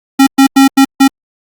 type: tone bursts at uneven times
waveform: square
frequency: 271.2 Hz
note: C#4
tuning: 38 cents flat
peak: -3 dBFS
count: 5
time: 0.19-0.27 / 0.38-0.47 / 0.56-0.68 / 0.77-0.85 / 1-1.08 s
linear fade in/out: 10 ms
effects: Opus 48 kbps